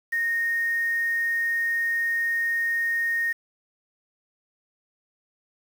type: tone with quantisation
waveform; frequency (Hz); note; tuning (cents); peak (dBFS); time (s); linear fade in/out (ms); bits
sine; 1852; A#6; -12; -22; 0.12-3.33; 10; 7
effects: none